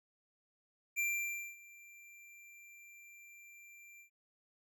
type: tone with ADSR envelope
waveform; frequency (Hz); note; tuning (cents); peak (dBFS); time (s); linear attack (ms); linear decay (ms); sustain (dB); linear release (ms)
square; 2364; D7; +11; -32; 0.96-4.1; 30; 570; -23; 96
effects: none